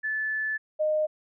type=tone pair in turn; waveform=sine; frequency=1740 / 615.2 Hz; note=A6 / D#5; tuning=-20 / -20 cents; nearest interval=octave + tritone; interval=1800 cents; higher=first; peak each=-26 / -22 dBFS; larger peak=second; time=0.03-0.58 / 0.79-1.07 s; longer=first; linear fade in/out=20 ms; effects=none